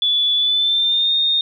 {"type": "tone with pitch glide", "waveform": "sine", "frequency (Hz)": [3448, 3674], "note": ["A7", "A#7"], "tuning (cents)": [-36, -26], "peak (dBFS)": -14, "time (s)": [0.02, 1.41], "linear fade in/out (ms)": 2, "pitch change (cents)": 110, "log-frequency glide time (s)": [0.36, 1.13], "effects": ["9-bit"]}